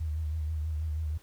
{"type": "tone with vibrato", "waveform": "sine", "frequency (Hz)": 77.78, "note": "D#2", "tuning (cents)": 0, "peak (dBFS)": -29, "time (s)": [0, 1.18], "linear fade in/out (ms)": 10, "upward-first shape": "triangle", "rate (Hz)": 6.2, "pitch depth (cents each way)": 68, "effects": ["pink hiss -60 dBFS RMS until 1.22 s"]}